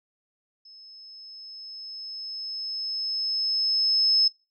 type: tone with level ramp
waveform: sine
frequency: 5200 Hz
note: E8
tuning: 24 cents flat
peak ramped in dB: -47 to -17 dBFS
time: 0.65-4.28 s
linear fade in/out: 5 ms
effects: noise-tail reverb RT60 0.3 s tail -22 dB re dry